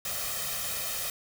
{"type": "noise with comb filter", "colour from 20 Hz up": "white", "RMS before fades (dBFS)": -33, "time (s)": [0.05, 1.1], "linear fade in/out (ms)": 2, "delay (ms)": 1.6, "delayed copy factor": 0.75, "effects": []}